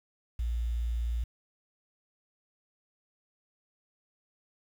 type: tone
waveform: sine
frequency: 58.27 Hz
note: A#1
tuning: in tune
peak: -28 dBFS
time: 0.39-1.24 s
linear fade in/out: 5 ms
effects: 9-bit